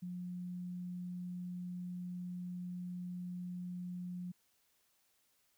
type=tone; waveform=sine; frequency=178.8 Hz; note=F3; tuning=41 cents sharp; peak=-40 dBFS; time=0.02-4.32 s; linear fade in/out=10 ms; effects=white hiss -75 dBFS RMS until 5.57 s